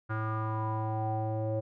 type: tone with low-pass filter sweep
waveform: square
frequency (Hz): 109.6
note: A2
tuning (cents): -6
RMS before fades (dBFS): -32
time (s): 0.09-1.61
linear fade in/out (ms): 20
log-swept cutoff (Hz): 1400 to 570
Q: 6.3
effects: none